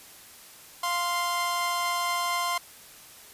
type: tone pair together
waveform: sawtooth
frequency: 699.1 / 1046.5 Hz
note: F5 / C6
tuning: +2 / 0 cents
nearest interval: perfect fifth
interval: 698 cents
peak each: -28 / -23 dBFS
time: 0.83-2.58 s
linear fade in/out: 5 ms
effects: white hiss -49 dBFS RMS until 3.33 s + resampled to 32000 Hz